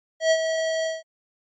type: tone with ADSR envelope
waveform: square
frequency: 645 Hz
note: E5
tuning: 38 cents flat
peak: -15 dBFS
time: 0.2-1.03 s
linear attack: 110 ms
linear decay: 60 ms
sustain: -8 dB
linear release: 180 ms
effects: MP3 32 kbps